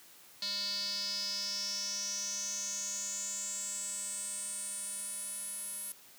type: tone with band-pass filter sweep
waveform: square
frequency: 200.9 Hz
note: G3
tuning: 43 cents sharp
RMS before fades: -38 dBFS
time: 0.42-5.92 s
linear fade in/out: 2 ms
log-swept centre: 4400 to 11000 Hz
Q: 8.9
effects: white hiss -57 dBFS RMS until 6.18 s + high-pass 100 Hz 12 dB/octave